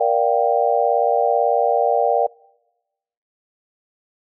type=chord; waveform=sine; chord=G minor seventh; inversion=first; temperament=just; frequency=470.4 / 588 / 705.6 / 784 Hz; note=Bb4 / D5 / F5 / G5; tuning=+16 / +2 / +18 / 0 cents; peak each=-20 dBFS; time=0-2.27 s; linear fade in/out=10 ms; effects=noise-tail reverb RT60 1.0 s tail -25 dB re dry